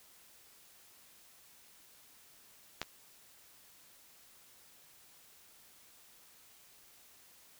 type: clicks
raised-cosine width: 0.2 ms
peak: -17 / -29 dBFS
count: 2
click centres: 2.816 / 2.829 s
effects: white hiss -61 dBFS RMS until 7.59 s